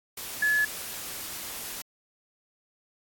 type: tone in noise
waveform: sine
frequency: 1708 Hz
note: G#6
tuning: 48 cents sharp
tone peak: -21 dBFS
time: 0.42-0.65 s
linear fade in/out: 5 ms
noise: white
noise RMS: -37 dBFS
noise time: 0.17-1.82 s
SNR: +13 dB
effects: AAC 64 kbps